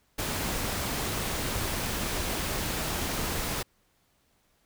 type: noise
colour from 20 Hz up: pink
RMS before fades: -31 dBFS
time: 0.18-3.63 s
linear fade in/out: 10 ms
effects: pink hiss -69 dBFS RMS until 4.65 s